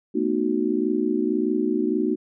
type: chord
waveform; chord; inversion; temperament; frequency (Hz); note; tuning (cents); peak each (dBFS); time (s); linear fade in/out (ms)
sine; B dominant seventh; third; just; 222.2 / 246.9 / 308.7 / 370.4; A3 / B3 / D#4 / F#4; +17 / 0 / -14 / +2; -27 / -27 / -24 / -25; 0.14-2.16; 20
effects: none